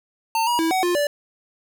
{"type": "tone with pitch steps", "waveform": "square", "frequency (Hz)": [900, 959, 326.1, 750, 352.4, 582], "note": ["A5", "A#5", "E4", "F#5", "F4", "D5"], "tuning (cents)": [39, 49, -19, 23, 16, -16], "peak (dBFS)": -19, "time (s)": [0.35, 1.07], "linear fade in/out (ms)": 2, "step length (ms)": 120, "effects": []}